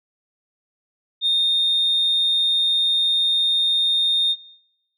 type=tone; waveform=sine; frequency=3663 Hz; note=A#7; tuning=31 cents flat; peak=-15 dBFS; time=1.21-4.36 s; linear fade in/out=50 ms; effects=noise-tail reverb RT60 0.9 s tail -23 dB re dry + tanh soft clip ceiling -12 dBFS